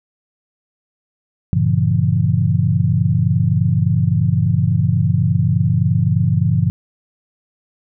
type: chord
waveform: sine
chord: G diminished seventh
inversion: none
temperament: just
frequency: 98 / 117.6 / 141.12 / 169.34 Hz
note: G2 / Bb2 / Db3 / Fb3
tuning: 0 / +16 / +31 / +47 cents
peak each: -18 dBFS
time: 1.53-6.7 s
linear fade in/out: 0 ms
effects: none